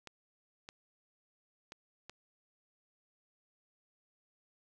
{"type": "clicks", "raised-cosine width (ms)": 0.2, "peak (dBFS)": -29, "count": 4, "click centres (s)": [0.073, 0.689, 1.721, 2.096], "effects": []}